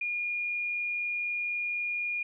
sine tone, 2428 Hz, D#7, 43 cents flat, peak -29 dBFS, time 0.01-2.23 s, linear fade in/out 5 ms, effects none

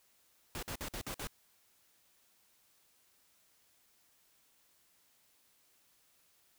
pink noise bursts, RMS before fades -41 dBFS, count 6, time 0.55-1.271 s, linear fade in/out 0 ms, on 76 ms, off 53 ms, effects white hiss -70 dBFS RMS until 6.58 s

